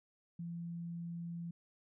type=tone; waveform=sine; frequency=170 Hz; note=F3; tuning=46 cents flat; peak=-40 dBFS; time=0.39-1.51 s; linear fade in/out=5 ms; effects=none